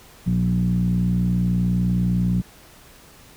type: tone with low-pass filter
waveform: 10% pulse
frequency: 59.9 Hz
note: A#1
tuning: 48 cents sharp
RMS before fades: -20 dBFS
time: 0.26-2.42 s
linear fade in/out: 20 ms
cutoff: 160 Hz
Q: 8.6
effects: pink hiss -48 dBFS RMS until 3.36 s